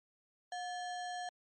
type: tone with sample-and-hold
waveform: sine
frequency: 720 Hz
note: F#5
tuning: 47 cents flat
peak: -38 dBFS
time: 0.52-1.29 s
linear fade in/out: 2 ms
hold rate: 2450 Hz
effects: MP3 32 kbps